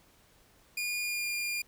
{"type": "tone with pitch glide", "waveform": "sawtooth", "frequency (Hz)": [2431, 2409], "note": ["D#7", "D7"], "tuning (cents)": [-41, 43], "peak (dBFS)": -28, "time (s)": [0.77, 1.62], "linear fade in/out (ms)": 5, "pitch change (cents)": -16, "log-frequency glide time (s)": [1.01, 1.28], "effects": ["pink hiss -63 dBFS RMS until 1.67 s"]}